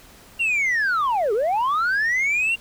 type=linear two-way sweep; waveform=sine; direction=down then up; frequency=2801 to 392 to 2801 Hz; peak=-16 dBFS; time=0.39-2.56 s; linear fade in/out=20 ms; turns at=1.33 s; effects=tanh soft clip ceiling -17 dBFS + pink hiss -48 dBFS RMS until 2.6 s